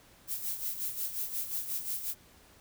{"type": "noise with tremolo", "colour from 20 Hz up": "violet", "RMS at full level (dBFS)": -33, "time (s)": [0.27, 2.15], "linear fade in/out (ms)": 50, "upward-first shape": "sine", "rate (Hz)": 5.6, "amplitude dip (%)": 65, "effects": ["pink hiss -59 dBFS RMS until 2.6 s"]}